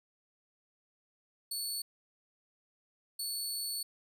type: tone bursts at uneven times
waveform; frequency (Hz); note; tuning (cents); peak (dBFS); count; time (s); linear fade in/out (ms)
20% pulse; 4435; C#8; 0; -29; 2; 1.51-1.82 / 3.19-3.83; 5
effects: none